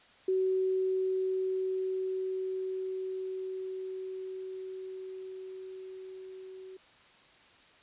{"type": "tone with level ramp", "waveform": "sine", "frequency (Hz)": 376.4, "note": "F#4", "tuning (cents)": 30, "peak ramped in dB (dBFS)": [-25, -44], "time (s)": [0.28, 6.77], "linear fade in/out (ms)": 5, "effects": ["white hiss -59 dBFS RMS until 7.82 s", "resampled to 8000 Hz"]}